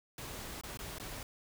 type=noise with dropouts; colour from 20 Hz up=pink; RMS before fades=-44 dBFS; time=0.18-1.23 s; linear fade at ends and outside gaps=2 ms; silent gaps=0.612-0.635 / 0.773-0.79 / 0.985-0.998 s; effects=none